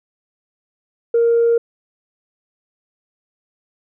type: tone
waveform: sine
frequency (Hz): 466.2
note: A#4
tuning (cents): 0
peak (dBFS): -10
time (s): 1.14-1.58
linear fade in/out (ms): 5
effects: tanh soft clip ceiling -8 dBFS